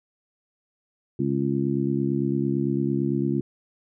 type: harmonic tone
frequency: 68.9 Hz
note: C#2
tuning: 10 cents flat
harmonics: 2 / 3 / 4 / 5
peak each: -27 / -27 / -27 / -27 dBFS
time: 1.19-3.41 s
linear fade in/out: 5 ms
effects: none